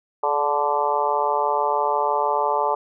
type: harmonic tone with a mistuned harmonic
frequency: 146.1 Hz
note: D3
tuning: 9 cents flat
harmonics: 3 / 4 / 5 / 6 / 7 / 8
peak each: -27 / -26 / -28 / -22 / -26 / -28 dBFS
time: 0.23-2.75 s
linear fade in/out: 5 ms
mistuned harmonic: 3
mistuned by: -32 cents
effects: none